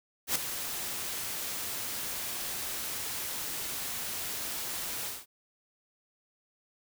white noise with ADSR envelope, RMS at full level -26 dBFS, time 0.27-5.26 s, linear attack 85 ms, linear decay 4 ms, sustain -10 dB, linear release 190 ms, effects none

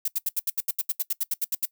violet noise bursts, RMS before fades -25 dBFS, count 16, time 0.05-1.655 s, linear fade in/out 5 ms, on 30 ms, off 75 ms, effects noise-tail reverb RT60 0.1 s tail -20 dB re dry

